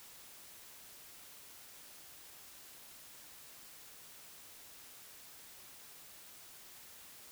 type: silence
effects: white hiss -55 dBFS RMS until 7.31 s